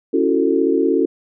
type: chord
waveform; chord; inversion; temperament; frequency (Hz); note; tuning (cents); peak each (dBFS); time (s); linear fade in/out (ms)
sine; F# minor seventh; second; just; 277.5 / 333 / 370 / 444; C#4 / E4 / F#4 / A4; +2 / +18 / 0 / +16; -19; 0.13-1.06; 10
effects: none